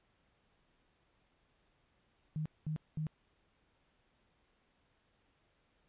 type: tone bursts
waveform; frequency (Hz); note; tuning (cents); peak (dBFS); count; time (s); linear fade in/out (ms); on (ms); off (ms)
sine; 155; D#3; -6; -34; 3; 2.36-3.068; 0; 96; 210
effects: pink hiss -74 dBFS RMS until 5.88 s + resampled to 8000 Hz